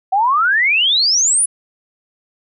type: exponential sweep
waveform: sine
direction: up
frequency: 740 to 10240 Hz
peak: -11 dBFS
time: 0.12-1.46 s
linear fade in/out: 10 ms
effects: none